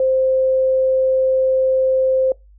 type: tone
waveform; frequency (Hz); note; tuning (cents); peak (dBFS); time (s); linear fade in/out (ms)
sine; 523.3; C5; 0; -13; 0-2.32; 2
effects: noise-tail reverb RT60 0.2 s tail -23 dB re dry + added 50 Hz sine -44 dBFS peak until 2.58 s